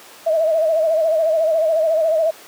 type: tone with vibrato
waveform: sine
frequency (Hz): 640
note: D#5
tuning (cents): +49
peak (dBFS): -13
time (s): 0.26-2.31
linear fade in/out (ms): 10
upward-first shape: sine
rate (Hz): 14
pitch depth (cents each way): 70
effects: pink hiss -41 dBFS RMS until 2.47 s + high-pass 400 Hz 12 dB/octave